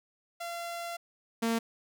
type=tone pair in turn; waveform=sawtooth; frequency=685 / 228.6 Hz; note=F5 / A#3; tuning=-34 / -34 cents; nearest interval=octave + perfect fifth; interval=1900 cents; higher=first; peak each=-32 / -23 dBFS; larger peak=second; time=0.4-0.97 / 1.42-1.59 s; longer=first; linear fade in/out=10 ms; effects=none